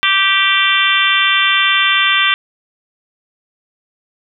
harmonic tone, 390.6 Hz, G4, 6 cents flat, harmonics 3 / 4 / 5 / 6 / 7 / 8 / 9, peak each -18 / -18 / -18 / -18 / -18 / -18 / -18 dBFS, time 0.03-2.34 s, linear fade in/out 0 ms, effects none

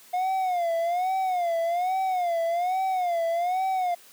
triangle tone with vibrato, 713 Hz, F5, 36 cents sharp, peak -21 dBFS, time 0.13-3.95 s, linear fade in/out 10 ms, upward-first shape sine, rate 1.2 Hz, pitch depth 120 cents each way, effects white hiss -52 dBFS RMS until 4.12 s + high-pass 200 Hz 12 dB/octave

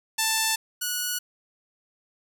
5% pulse tone pair in turn, 885 / 1465.3 Hz, A5 / F#6, +10 / -17 cents, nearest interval major sixth, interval 873 cents, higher second, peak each -10 / -15 dBFS, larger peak first, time 0.18-0.56 / 0.81-1.19 s, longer neither, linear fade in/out 10 ms, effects none

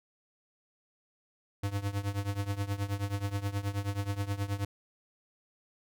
square tone with tremolo, 100.3 Hz, G2, 40 cents sharp, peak -28 dBFS, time 1.63-4.65 s, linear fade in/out 5 ms, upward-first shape triangle, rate 9.4 Hz, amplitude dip 90%, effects none

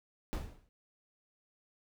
brown noise with exponential decay, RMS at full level -32 dBFS, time 0.33-0.69 s, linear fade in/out 0 ms, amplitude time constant 77 ms, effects none

